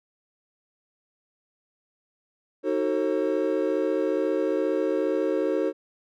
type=chord; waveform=triangle; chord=D# diminished seventh; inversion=none; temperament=just; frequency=311.1 / 373.4 / 448 / 537.6 Hz; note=D#4 / F#4 / A4 / C5; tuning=0 / +16 / +31 / +47 cents; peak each=-26 dBFS; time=2.63-5.73 s; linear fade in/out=50 ms; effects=none